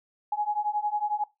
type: beating tone pair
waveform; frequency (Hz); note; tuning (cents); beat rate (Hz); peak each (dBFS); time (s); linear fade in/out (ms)
sine; 830.6 / 841.6; G#5 / G#5; 0 / +23; 11; -29 / -28; 0.32-1.24; 5
effects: noise-tail reverb RT60 0.2 s tail -19 dB re dry